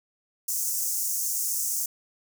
pink high-pass noise, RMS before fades -28 dBFS, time 0.48-1.86 s, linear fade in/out 5 ms, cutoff 5900 Hz, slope 48 dB/octave, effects none

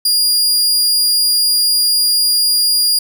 sawtooth tone, 4838 Hz, D#8, 49 cents flat, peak -8 dBFS, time 0.05-2.99 s, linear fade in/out 5 ms, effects none

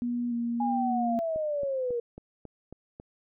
sine tone with vibrato, 238.3 Hz, A#3, 38 cents sharp, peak -27 dBFS, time 0.02-1.19 s, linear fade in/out 0 ms, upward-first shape square, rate 1.7 Hz, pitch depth 20 cents each way
sine linear sweep, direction down, 830.6 to 466.2 Hz, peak -27 dBFS, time 0.6-2 s, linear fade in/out 5 ms
click train, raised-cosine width 2 ms, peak -29 dBFS, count 7, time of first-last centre 1.36-2.999 s, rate 3.66 Hz
effects none

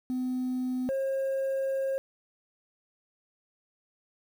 sine tone pair in turn, 253.9 / 538 Hz, B3 / C5, +48 / +48 cents, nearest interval octave + minor second, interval 1300 cents, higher second, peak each -26 / -24 dBFS, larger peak second, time 0.1-0.89 / 0.89-1.98 s, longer second, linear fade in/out 0 ms, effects tanh soft clip ceiling -26 dBFS + 9-bit

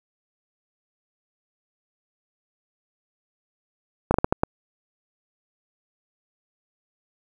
slowing click train, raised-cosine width 1 ms, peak -4 dBFS, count 6, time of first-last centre 4.11-4.435 s, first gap 32 ms, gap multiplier 1.36, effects 7-bit

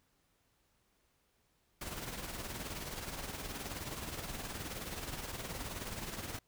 pink noise with tremolo, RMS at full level -40 dBFS, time 1.81-6.39 s, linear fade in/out 5 ms, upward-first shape triangle, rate 19 Hz, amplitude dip 60%, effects pink hiss -75 dBFS RMS until 6.47 s

